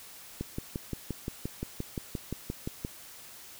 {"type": "click train", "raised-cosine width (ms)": 3, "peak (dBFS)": -20, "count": 15, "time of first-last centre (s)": [0.41, 2.849], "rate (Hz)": 5.74, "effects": ["white hiss -49 dBFS RMS until 3.59 s"]}